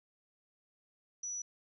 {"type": "tone", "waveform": "sine", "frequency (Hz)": 5900, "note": "F#8", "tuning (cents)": -6, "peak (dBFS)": -37, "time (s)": [1.23, 1.42], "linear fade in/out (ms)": 5, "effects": []}